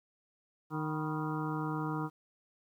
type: harmonic tone with a mistuned harmonic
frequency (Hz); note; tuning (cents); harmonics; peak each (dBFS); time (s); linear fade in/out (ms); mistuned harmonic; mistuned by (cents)
154.5; D#3; -12; 1 / 2 / 3 / 5 / 6 / 7 / 8 / 9; -36 / -37 / -44 / -45 / -42 / -47 / -43 / -47; 0.7-2.1; 50; 6; +80
effects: 11-bit